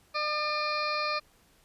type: harmonic tone with a mistuned harmonic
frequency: 603 Hz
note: D5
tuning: 46 cents sharp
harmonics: 1 / 2 / 3 / 4 / 6 / 7 / 8 / 9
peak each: -35 / -31 / -41 / -34 / -48 / -37 / -39 / -48 dBFS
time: 0.14-1.2 s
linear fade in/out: 20 ms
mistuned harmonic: 3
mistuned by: -17 cents
effects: pink hiss -63 dBFS RMS until 1.64 s + resampled to 32000 Hz